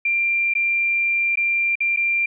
sine tone with dropouts, 2376 Hz, D7, 20 cents sharp, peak -17 dBFS, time 0.05-2.26 s, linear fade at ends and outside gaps 5 ms, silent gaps 0.538-0.551 / 1.357-1.372 / 1.755-1.804 / 1.963-1.971 s, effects none

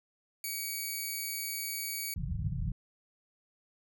5% pulse tone, 2260 Hz, C#7, 33 cents sharp, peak -25 dBFS, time 0.44-2.14 s, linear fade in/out 2 ms
white low-pass noise, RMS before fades -34 dBFS, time 2.16-2.72 s, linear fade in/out 2 ms, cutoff 180 Hz, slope 96 dB/octave
effects none

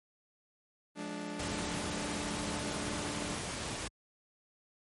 sawtooth chord, D diminished, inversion first, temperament just, 176.2 / 211.4 / 293.7 Hz, F3 / Ab3 / D4, +16 / +31 / 0 cents, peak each -41 / -39 / -37 dBFS, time 0.95-3.38 s, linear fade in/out 50 ms
pink noise, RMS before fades -38 dBFS, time 1.39-3.88 s, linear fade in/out 5 ms
effects high-pass 60 Hz 12 dB/octave + MP3 48 kbps

